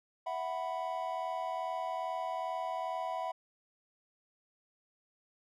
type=chord; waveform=triangle; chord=E suspended second; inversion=none; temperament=just; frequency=659.3 / 741.7 / 988.9 Hz; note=E5 / F#5 / B5; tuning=0 / +4 / +2 cents; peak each=-37 / -36 / -37 dBFS; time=0.26-3.32 s; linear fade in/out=10 ms; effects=none